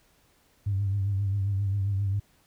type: tone with vibrato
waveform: sine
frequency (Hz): 99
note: G2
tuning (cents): +18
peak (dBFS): -23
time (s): 0.66-2.2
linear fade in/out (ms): 10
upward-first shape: triangle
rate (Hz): 7.5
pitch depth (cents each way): 68
effects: tanh soft clip ceiling -19 dBFS + pink hiss -64 dBFS RMS until 2.46 s